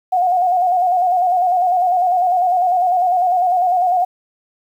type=tone with vibrato; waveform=sine; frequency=723 Hz; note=F#5; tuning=40 cents flat; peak=-12 dBFS; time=0.12-4.05 s; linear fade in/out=10 ms; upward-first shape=square; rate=10 Hz; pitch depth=47 cents each way; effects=8-bit